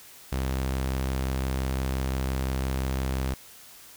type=tone; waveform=sawtooth; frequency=65.8 Hz; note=C2; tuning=10 cents sharp; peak=-22 dBFS; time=0.32-3.34 s; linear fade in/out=5 ms; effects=white hiss -49 dBFS RMS until 3.96 s